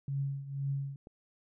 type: tone with tremolo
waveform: sine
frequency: 138.59 Hz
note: C#3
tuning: in tune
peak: -29 dBFS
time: 0.08-0.96 s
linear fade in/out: 2 ms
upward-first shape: triangle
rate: 2 Hz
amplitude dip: 80%
type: click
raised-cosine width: 2 ms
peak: -36 dBFS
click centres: 1.071 s
effects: none